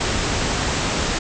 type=low-pass noise; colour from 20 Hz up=pink; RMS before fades=-22 dBFS; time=0-1.19 s; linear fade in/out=10 ms; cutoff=8000 Hz; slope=96 dB/octave; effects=none